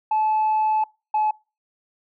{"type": "tone pair in turn", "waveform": "sine", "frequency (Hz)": [865, 856.5], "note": ["A5", "A5"], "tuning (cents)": [-30, -47], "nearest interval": "unison", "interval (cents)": 17, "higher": "first", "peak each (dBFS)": -16, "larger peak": "neither", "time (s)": [[0.11, 0.84], [1.14, 1.31]], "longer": "first", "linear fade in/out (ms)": 5, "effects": ["noise-tail reverb RT60 0.3 s tail -26 dB re dry", "tanh soft clip ceiling -15 dBFS"]}